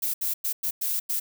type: noise bursts at uneven times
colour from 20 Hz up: violet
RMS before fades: -27 dBFS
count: 6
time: 0.02-0.14 / 0.21-0.34 / 0.44-0.53 / 0.63-0.71 / 0.81-1 / 1.09-1.2 s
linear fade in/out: 10 ms
effects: none